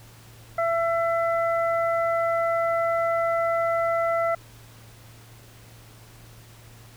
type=harmonic tone; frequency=670 Hz; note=E5; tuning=28 cents sharp; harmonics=1 / 2 / 3; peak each=-22 / -27 / -33 dBFS; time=0.58-4.35 s; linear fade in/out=5 ms; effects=added 114 Hz sine -48 dBFS peak until 6.96 s + pink hiss -51 dBFS RMS until 6.96 s